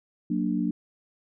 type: chord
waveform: sine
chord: Gb augmented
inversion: none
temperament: equal with one note detuned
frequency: 185 / 233.1 / 294.7 Hz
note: Gb3 / Bb3 / D4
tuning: 0 / 0 / +6 cents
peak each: -28 dBFS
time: 0.3-0.71 s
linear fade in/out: 5 ms
effects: none